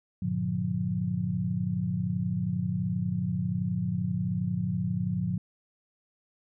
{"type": "chord", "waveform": "sine", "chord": "G minor seventh", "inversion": "none", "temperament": "equal with one note detuned", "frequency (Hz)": [98, 116.54, 146.83, 179.21], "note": ["G2", "Bb2", "D3", "F3"], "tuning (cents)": [0, 0, 0, 45], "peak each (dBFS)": [-35, -33, -34, -29], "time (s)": [0.22, 5.38], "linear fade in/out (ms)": 5, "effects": []}